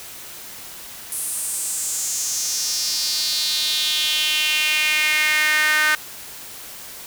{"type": "tone with high-pass filter sweep", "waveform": "sawtooth", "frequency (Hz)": 306, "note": "D#4", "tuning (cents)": -29, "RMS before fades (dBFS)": -21, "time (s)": [1.12, 5.95], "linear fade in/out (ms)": 2, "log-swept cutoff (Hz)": [10000, 1600], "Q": 3.8, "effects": ["white hiss -37 dBFS RMS until 7.06 s"]}